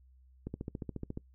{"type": "click train", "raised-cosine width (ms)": 3, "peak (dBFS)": -25, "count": 11, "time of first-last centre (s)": [0.47, 1.174], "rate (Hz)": 14.2, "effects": ["noise-tail reverb RT60 0.1 s tail -23 dB re dry", "added 64 Hz sine -58 dBFS peak until 1.34 s"]}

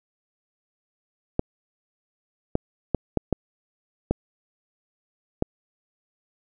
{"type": "clicks", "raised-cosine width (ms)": 2, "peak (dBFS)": -7, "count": 7, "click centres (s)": [1.394, 2.554, 2.947, 3.173, 3.327, 4.11, 5.424], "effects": []}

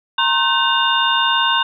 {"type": "tone cluster", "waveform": "sine", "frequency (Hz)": [931, 1069, 1530, 2823, 3623], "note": ["A#5", "C6", "G6", "F7", "A7"], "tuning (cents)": [-2, 37, -42, 18, 50], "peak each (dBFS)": -20, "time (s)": [0.18, 1.63], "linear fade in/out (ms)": 5, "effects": []}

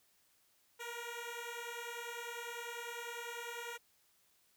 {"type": "beating tone pair", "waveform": "10% pulse", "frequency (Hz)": [468.3, 478.3], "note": ["A#4", "A#4"], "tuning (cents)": [8, 44], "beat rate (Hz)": 10, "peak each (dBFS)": [-37, -37], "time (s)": [0.79, 3.78], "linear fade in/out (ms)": 20, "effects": ["white hiss -72 dBFS RMS until 4.56 s"]}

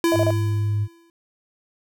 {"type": "tone with exponential decay", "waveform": "square", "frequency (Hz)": 336.1, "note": "E4", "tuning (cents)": 34, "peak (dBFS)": -16, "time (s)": [0.04, 1.1], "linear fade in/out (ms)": 1, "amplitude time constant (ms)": 230}
{"type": "tone bursts", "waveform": "sine", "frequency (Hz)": 640, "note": "D#5", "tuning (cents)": 49, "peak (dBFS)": -18, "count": 3, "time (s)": [0.12, 0.305], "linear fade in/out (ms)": 0, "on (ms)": 39, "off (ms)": 34}
{"type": "tone", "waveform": "sine", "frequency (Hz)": 103.83, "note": "G#2", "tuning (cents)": 0, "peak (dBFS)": -19, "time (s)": [0.13, 0.88], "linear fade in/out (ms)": 50}
{"effects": []}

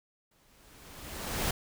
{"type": "noise with exponential growth", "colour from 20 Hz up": "pink", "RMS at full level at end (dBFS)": -29, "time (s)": [0.31, 1.51], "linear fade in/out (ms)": 5, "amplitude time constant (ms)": 260, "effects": []}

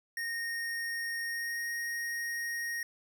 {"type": "tone with pitch glide", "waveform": "square", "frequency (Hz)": [1853, 1868], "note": ["A#6", "A#6"], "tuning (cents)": [-11, 3], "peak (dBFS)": -34, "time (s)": [0.17, 2.83], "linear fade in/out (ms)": 2, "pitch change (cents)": 14, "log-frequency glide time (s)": [1.23, 1.67], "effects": []}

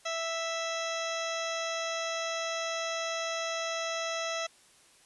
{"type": "harmonic tone", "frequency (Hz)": 659.3, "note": "E5", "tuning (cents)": 0, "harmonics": [1, 2, 3, 4, 5, 6, 8, 9, 10], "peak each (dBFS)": [-35, -38, -40, -41, -42, -43, -44, -45, -45], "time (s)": [0.05, 4.47], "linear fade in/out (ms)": 10, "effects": ["white hiss -60 dBFS RMS until 5.05 s", "resampled to 24000 Hz"]}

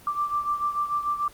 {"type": "beating tone pair", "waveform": "sine", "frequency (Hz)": [1174.7, 1181.5], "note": ["D6", "D6"], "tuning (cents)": [0, 10], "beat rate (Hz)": 6.8, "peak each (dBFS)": [-25, -30], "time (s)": [0.07, 1.28], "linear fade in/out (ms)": 2, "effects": ["pink hiss -50 dBFS RMS until 1.33 s", "Opus 24 kbps"]}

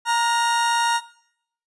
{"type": "tone pair together", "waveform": "40% pulse", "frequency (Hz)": [933.5, 1429], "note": ["A#5", "F6"], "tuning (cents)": [2, 39], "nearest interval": "perfect fifth", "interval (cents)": 737, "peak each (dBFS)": [-18, -24], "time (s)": [0.05, 1.01], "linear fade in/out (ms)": 50, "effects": ["noise-tail reverb RT60 0.7 s tail -19 dB re dry", "resampled to 24000 Hz"]}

